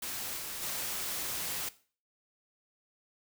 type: noise with level steps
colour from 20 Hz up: white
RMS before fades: -38 / -40 / -36 dBFS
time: 0.02-1.69 s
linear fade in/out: 5 ms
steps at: 0.37 / 0.61 s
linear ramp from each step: 20 ms
effects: noise-tail reverb RT60 0.4 s tail -17 dB re dry